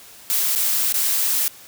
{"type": "noise with dropouts", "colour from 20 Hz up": "blue", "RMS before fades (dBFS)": -20, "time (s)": [0.3, 1.48], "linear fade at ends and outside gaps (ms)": 0, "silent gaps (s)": [[0.552, 0.559], [0.924, 0.942]], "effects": ["white hiss -44 dBFS RMS until 1.67 s"]}